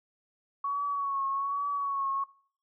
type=tone with vibrato; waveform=sine; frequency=1116 Hz; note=C#6; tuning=11 cents sharp; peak=-28 dBFS; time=0.64-2.24 s; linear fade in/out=5 ms; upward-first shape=triangle; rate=1.2 Hz; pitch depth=47 cents each way; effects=noise-tail reverb RT60 0.5 s tail -21 dB re dry